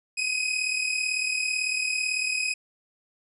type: tone pair together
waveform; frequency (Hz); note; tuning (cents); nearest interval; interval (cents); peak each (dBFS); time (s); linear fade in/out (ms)
sawtooth; 2500 / 2538; D#7 / D#7; +8 / +34; unison; 26; -24 / -25; 0.17-2.54; 10
effects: resampled to 24000 Hz